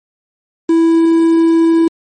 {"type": "tone with quantisation", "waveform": "triangle", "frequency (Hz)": 329.6, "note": "E4", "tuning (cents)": 0, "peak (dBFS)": -5, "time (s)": [0.69, 1.88], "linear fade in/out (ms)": 5, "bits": 5, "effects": ["MP3 32 kbps"]}